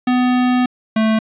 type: tone pair in turn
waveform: square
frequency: 250 / 219.8 Hz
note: B3 / A3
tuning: +21 / -2 cents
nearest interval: major second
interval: 223 cents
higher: first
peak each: -13 dBFS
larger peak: neither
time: 0.07-0.66 / 0.96-1.19 s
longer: first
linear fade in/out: 5 ms
effects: resampled to 8000 Hz + 9-bit